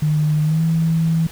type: tone with pitch glide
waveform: sine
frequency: 152.1 to 163.02 Hz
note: D#3 to E3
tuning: -39 to -19 cents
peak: -14 dBFS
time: 0.02-1.27 s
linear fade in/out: 5 ms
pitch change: +120 cents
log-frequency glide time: 0.43-0.63 s
effects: pink hiss -39 dBFS RMS until 1.31 s